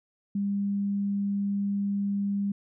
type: tone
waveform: sine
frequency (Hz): 200.5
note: G3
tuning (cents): +39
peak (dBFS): -25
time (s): 0.35-2.52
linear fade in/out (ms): 5
effects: none